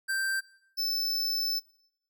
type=tone pair in turn; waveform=square; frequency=1568 / 5274 Hz; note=G6 / E8; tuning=0 / 0 cents; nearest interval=octave + major sixth; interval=2100 cents; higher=second; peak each=-28 dBFS; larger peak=neither; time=0.08-0.41 / 0.77-1.6 s; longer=second; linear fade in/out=20 ms; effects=noise-tail reverb RT60 0.8 s tail -22 dB re dry